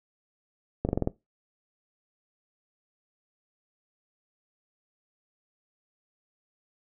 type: slowing click train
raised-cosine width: 2 ms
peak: -12 dBFS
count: 6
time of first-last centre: 0.85-1.074 s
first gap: 39 ms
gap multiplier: 1.07
effects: noise-tail reverb RT60 0.2 s tail -19 dB re dry